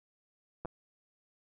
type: clicks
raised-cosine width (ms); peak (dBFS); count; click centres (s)
1; -25; 2; 0.65 / 0.656
effects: none